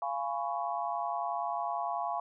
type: chord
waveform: sine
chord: C# dominant seventh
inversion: first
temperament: just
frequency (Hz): 693 / 831.5 / 997.9 / 1108.7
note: E#5 / G#5 / B5 / C#6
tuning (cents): -14 / +2 / +18 / 0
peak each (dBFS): -35 / -36 / -38 / -38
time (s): 0.02-2.2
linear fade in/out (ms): 2
effects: none